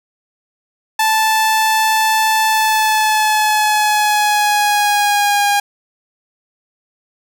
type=tone with pitch glide; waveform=sawtooth; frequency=877 to 813.6 Hz; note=A5 to G#5; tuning=-6 to -36 cents; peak=-8 dBFS; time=0.99-5.6 s; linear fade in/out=5 ms; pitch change=-130 cents; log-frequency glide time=2.48-5.48 s; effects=none